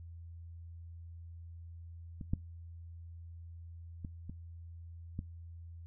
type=clicks; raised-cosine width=5 ms; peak=-29 / -19 / -29 / -30 / -25 dBFS; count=5; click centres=2.212 / 2.335 / 4.048 / 4.296 / 5.191 s; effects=noise-tail reverb RT60 0.2 s tail -21 dB re dry + added 84 Hz sine -46 dBFS peak until 5.86 s